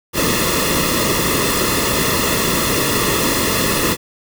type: noise with comb filter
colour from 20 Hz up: pink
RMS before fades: -17 dBFS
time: 0.13-3.97 s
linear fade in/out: 50 ms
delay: 1.3 ms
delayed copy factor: -0.75
effects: none